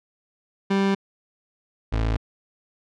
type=tone pair in turn; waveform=30% pulse; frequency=196 / 55 Hz; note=G3 / A1; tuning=0 / 0 cents; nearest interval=octave + minor seventh; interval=2200 cents; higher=first; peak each=-16 / -18 dBFS; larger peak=first; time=0.7-0.95 / 1.92-2.17 s; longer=neither; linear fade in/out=10 ms; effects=low-pass 4000 Hz 12 dB/octave